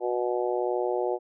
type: harmonic tone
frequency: 122.2 Hz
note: B2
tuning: 18 cents flat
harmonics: 3 / 4 / 5 / 6 / 7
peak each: -28 / -30 / -32 / -34 / -35 dBFS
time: 0-1.19 s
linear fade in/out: 50 ms
effects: none